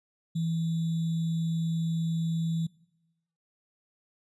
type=tone with sample-and-hold; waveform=sine; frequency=164.3 Hz; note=E3; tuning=5 cents flat; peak=-26 dBFS; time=0.35-2.67 s; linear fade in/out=10 ms; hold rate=3675 Hz; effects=noise-tail reverb RT60 1.0 s tail -23 dB re dry + resampled to 24000 Hz